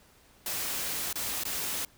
white noise with dropouts, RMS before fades -33 dBFS, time 0.46-1.85 s, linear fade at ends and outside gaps 2 ms, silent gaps 1.129-1.156 / 1.436-1.452 s, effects pink hiss -60 dBFS RMS until 1.97 s

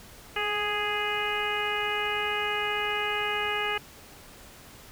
harmonic tone with a mistuned harmonic, 415.3 Hz, G#4, in tune, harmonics 1 / 2 / 3 / 4 / 5 / 6 / 7, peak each -34 / -34 / -34 / -34 / -34 / -34 / -34 dBFS, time 0.36-3.78 s, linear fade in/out 5 ms, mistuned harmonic 1, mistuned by +20 cents, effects pink hiss -49 dBFS RMS until 4.91 s

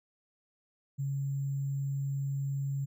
sine tone with sample-and-hold, 138.59 Hz, C#3, in tune, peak -30 dBFS, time 0.98-2.86 s, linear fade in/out 20 ms, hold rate 7350 Hz, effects none

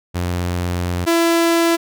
sawtooth tone pair in turn, 88.4 / 335.2 Hz, F2 / E4, +22 / +29 cents, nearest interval octave + major seventh, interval 2307 cents, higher second, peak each -15 / -9 dBFS, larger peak second, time 0.14-1.06 / 1.06-1.77 s, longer first, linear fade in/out 20 ms, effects none

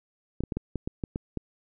clicks, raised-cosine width 3 ms, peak -17 dBFS, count 9, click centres 0.406 / 0.437 / 0.522 / 0.57 / 0.757 / 0.875 / 1.038 / 1.159 / 1.373 s, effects none

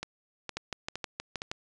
two click trains, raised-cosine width 0.2 ms, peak -18 / -16 dBFS, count 4 / 7, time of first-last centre 0.03-1.419 / 0.57-1.515 s, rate 2.16 / 6.35 Hz, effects resampled to 22050 Hz

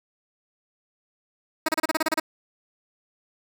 10% pulse tone bursts, 316.5 Hz, D#4, 30 cents sharp, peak -12 dBFS, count 10, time 1.66-2.199 s, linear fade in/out 5 ms, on 26 ms, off 31 ms, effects none

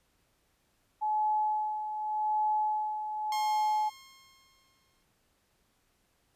sine tone with tremolo, 854 Hz, G#5, 48 cents sharp, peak -25 dBFS, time 1.01-3.9 s, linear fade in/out 20 ms, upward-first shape sine, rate 0.85 Hz, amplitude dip 60%
10% pulse tone with exponential decay, 1070 Hz, C6, 38 cents sharp, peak -27 dBFS, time 3.32-5.03 s, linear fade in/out 2 ms, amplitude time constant 370 ms
effects pink hiss -72 dBFS RMS until 6.35 s + resampled to 32000 Hz

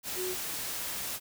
sine tone in noise, 367.3 Hz, F#4, 13 cents flat, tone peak -33 dBFS, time 0.15-0.36 s, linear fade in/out 50 ms, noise white, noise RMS -36 dBFS, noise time 0.03-1.2 s, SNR 0 dB, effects none

